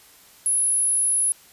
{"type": "tone", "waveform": "sine", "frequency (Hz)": 10548, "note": "E9", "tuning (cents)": 0, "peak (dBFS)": -18, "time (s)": [0.46, 1.32], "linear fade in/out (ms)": 0, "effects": ["white hiss -51 dBFS RMS until 1.52 s", "resampled to 32000 Hz"]}